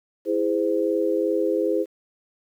sine chord, E augmented, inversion none, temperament just, 329.6 / 412 / 515 Hz, E4 / G#4 / B#4, 0 / -14 / -28 cents, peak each -24 dBFS, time 0.25-1.86 s, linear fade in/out 50 ms, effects 9-bit

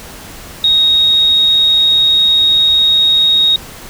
sine tone, 3755 Hz, A#7, 12 cents sharp, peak -7 dBFS, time 0.64-3.56 s, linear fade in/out 2 ms, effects pink hiss -32 dBFS RMS until 3.89 s

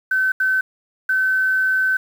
sine tone bursts at uneven times, 1528 Hz, G6, 45 cents flat, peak -15 dBFS, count 3, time 0.11-0.32 / 0.4-0.61 / 1.09-1.97 s, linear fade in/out 5 ms, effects 7-bit

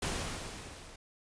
pink noise with level ramp, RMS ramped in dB -33 to -52 dBFS, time 0.02-0.96 s, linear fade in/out 5 ms, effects resampled to 22050 Hz

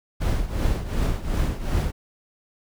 brown noise with tremolo, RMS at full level -20 dBFS, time 0.2-1.92 s, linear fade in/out 20 ms, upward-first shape triangle, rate 2.7 Hz, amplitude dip 80%, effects none

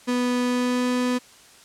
35% pulse tone with pitch glide, 246.9 to 248.9 Hz, B3 to B3, 0 to +14 cents, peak -19 dBFS, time 0.07-1.19 s, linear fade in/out 20 ms, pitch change +14 cents, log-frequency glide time 0.43-0.86 s, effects white hiss -50 dBFS RMS until 1.64 s + low-pass 9000 Hz 12 dB/octave

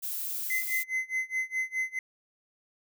violet noise, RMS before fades -34 dBFS, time 0.02-0.84 s, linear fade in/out 20 ms
triangle tone with tremolo, 2050 Hz, C7, 36 cents flat, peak -24 dBFS, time 0.5-1.99 s, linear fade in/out 2 ms, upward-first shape sine, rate 4.8 Hz, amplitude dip 95%
effects none

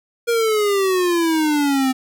square exponential sweep, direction down, 475.3 to 257.6 Hz, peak -16 dBFS, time 0.27-1.93 s, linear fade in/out 20 ms, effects none

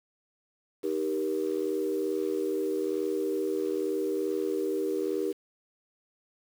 sine chord, Eb major, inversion none, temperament equal with one note detuned, 311.1 / 392 / 474.3 Hz, Eb4 / G4 / Bb4, 0 / 0 / +30 cents, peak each -32 / -29 / -32 dBFS, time 0.83-5.33 s, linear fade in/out 20 ms, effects tanh soft clip ceiling -18 dBFS + 8-bit

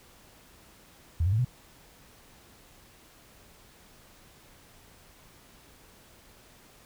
sine tone with pitch steps, 82.41 / 94.66 / 108.74 / 124.91 Hz, E2 / F#2 / A2 / B2, 0 / +40 / -20 / +20 cents, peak -22 dBFS, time 1.2-1.448 s, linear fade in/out 5 ms, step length 62 ms, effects pink hiss -56 dBFS RMS until 6.85 s

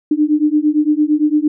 sine beating tone pair, 297 / 305.8 Hz, D4 / D#4, +20 / -30 cents, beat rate 8.8 Hz, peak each -14 dBFS, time 0.11-1.48 s, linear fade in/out 5 ms, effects none

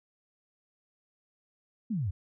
sine exponential sweep, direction down, 244.3 to 82.41 Hz, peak -28 dBFS, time 1.9-2.11 s, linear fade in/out 10 ms, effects none

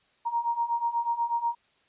sine beating tone pair, 932.3 / 940.5 Hz, A#5 / A#5, 0 / +15 cents, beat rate 8.2 Hz, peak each -30 / -27 dBFS, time 0.25-1.55 s, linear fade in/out 20 ms, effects white hiss -66 dBFS RMS until 1.88 s + resampled to 8000 Hz

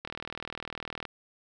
click train, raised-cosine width 0.3 ms, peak -20 dBFS, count 41, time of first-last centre 0.05-1.053 s, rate 39.9 Hz, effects none

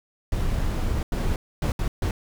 brown noise bursts at uneven times, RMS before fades -24 dBFS, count 5, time 0.32-1.03 / 1.12-1.36 / 1.62-1.72 / 1.79-1.88 / 2.02-2.11 s, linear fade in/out 2 ms, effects none

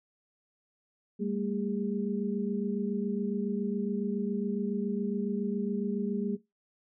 sine tone cluster, 197.8 / 225 / 406.2 Hz, G3 / A3 / G#4, +16 / +39 / -38 cents, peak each -32 / -33 / -36 dBFS, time 1.19-6.37 s, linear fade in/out 20 ms, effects noise-tail reverb RT60 0.2 s tail -20 dB re dry

